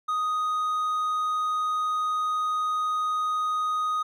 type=tone; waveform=triangle; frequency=1246 Hz; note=D#6; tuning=2 cents sharp; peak=-22 dBFS; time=0.08-4.03 s; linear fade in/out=10 ms; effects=none